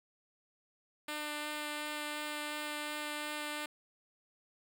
5% pulse tone with vibrato, 299.1 Hz, D4, 32 cents sharp, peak -26 dBFS, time 1.08-3.66 s, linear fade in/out 5 ms, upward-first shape sine, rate 2.8 Hz, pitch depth 8 cents each way, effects none

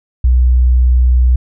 sine tone, 62.1 Hz, B1, 10 cents sharp, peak -6 dBFS, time 0.24-1.36 s, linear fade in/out 5 ms, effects none

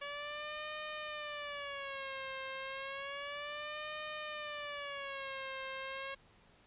10% pulse tone with vibrato, 569 Hz, C#5, 45 cents sharp, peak -32 dBFS, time 0.01-6.15 s, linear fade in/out 10 ms, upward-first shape sine, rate 0.31 Hz, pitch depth 120 cents each way, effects pink hiss -65 dBFS RMS until 6.66 s + resampled to 8000 Hz

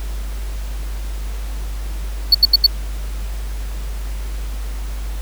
triangle tone bursts, 4445 Hz, C#8, 4 cents sharp, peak -4 dBFS, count 4, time 2.32-2.665 s, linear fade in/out 5 ms, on 27 ms, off 79 ms, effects added 50 Hz sine -22 dBFS peak until 5.21 s + pink hiss -38 dBFS RMS until 5.21 s

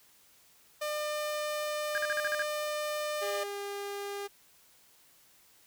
sawtooth tone, 601 Hz, D5, 40 cents sharp, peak -28 dBFS, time 0.81-3.44 s, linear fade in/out 10 ms
triangle tone bursts, 1631 Hz, G#6, 32 cents flat, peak -27 dBFS, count 7, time 1.95-2.422 s, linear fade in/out 0 ms, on 28 ms, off 46 ms
sawtooth tone with pitch glide, 406 to 403 Hz, G#4 to G4, -39 to +48 cents, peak -32 dBFS, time 3.21-4.28 s, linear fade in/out 20 ms, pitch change -13 cents, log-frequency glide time 3.36-3.58 s
effects white hiss -62 dBFS RMS until 5.66 s

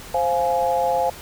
sine chord, F minor, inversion second, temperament just, 523.8 / 698.5 / 838.1 Hz, C5 / F5 / Ab5, +2 / 0 / +16 cents, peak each -22 dBFS, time 0.14-1.1 s, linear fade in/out 5 ms, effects pink hiss -39 dBFS RMS until 1.21 s

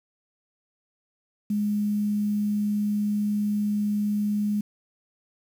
sine tone, 207.7 Hz, G#3, in tune, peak -22 dBFS, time 1.5-4.61 s, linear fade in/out 5 ms, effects 8-bit

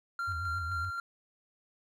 triangle tone with tremolo, 1382 Hz, F6, 19 cents flat, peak -30 dBFS, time 0.19-1 s, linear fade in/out 2 ms, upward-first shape square, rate 3.8 Hz, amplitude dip 30%
sine tone with vibrato, 86 Hz, F2, 26 cents flat, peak -36 dBFS, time 0.27-0.91 s, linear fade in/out 20 ms, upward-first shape sine, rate 7.2 Hz, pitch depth 150 cents each way
effects none

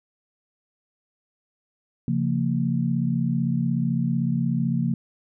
sine tone cluster, 135.8 / 171.8 / 229.3 Hz, C#3 / F3 / A#3, -35 / -28 / -28 cents, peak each -25 dBFS, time 2.08-4.94 s, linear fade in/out 2 ms, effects none

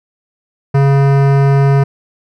sine tone with hard clipping, 138.59 Hz, C#3, in tune, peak -9 dBFS, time 0.74-1.84 s, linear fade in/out 10 ms, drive 18 dB, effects none

